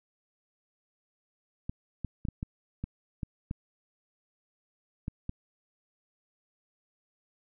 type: clicks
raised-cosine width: 5 ms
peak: -21 dBFS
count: 10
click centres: 1.695 / 2.047 / 2.252 / 2.286 / 2.429 / 2.84 / 3.232 / 3.511 / 5.081 / 5.294 s
effects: none